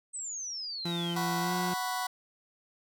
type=exponential sweep; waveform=sine; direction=down; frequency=8280 to 3003 Hz; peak=-35 dBFS; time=0.13-1.15 s; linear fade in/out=20 ms
type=tone with pitch glide; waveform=30% pulse; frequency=171.6 to 178.78 Hz; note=F3 to F3; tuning=-30 to +41 cents; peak=-29 dBFS; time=0.85-1.74 s; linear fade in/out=5 ms; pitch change=+71 cents; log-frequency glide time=1.4-1.54 s
type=chord; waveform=sawtooth; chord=F# suspended fourth; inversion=none; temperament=just; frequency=740 / 986.7 / 1110 Hz; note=F#5 / B5 / C#6; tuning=0 / -2 / +2 cents; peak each=-30 / -31 / -34 dBFS; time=1.16-2.07 s; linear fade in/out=5 ms
effects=none